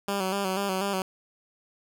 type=tone with vibrato; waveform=10% pulse; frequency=193.8 Hz; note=G3; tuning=20 cents flat; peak=-18 dBFS; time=0.08-1.02 s; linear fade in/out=2 ms; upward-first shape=square; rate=4.1 Hz; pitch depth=51 cents each way; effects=none